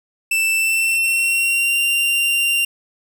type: tone with pitch glide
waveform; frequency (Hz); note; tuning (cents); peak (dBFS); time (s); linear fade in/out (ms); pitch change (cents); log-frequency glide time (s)
45% pulse; 2657 to 2776; E7 to F7; +13 to -11; -15; 0.31-2.65; 5; +76; 0.55-1.8
effects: none